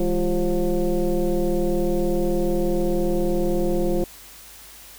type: tone with frequency modulation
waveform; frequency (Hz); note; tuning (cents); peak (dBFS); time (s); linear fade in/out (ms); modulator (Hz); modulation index
sine; 163.9; E3; -10; -18; 0-4.04; 2; 184; 2
effects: added 50 Hz sine -53 dBFS peak until 4.98 s + white hiss -44 dBFS RMS until 4.98 s